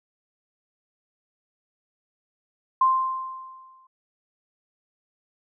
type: tone with exponential decay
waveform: sine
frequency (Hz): 1046.5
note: C6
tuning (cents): 0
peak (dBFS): -14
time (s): 2.81-3.87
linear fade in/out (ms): 5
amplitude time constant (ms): 230
effects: none